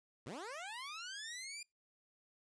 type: linear sweep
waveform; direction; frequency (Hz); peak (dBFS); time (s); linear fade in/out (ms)
15% pulse; up; 99.1 to 2426; -38; 0.26-1.63; 5
effects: noise-tail reverb RT60 0.2 s tail -26 dB re dry + resampled to 22050 Hz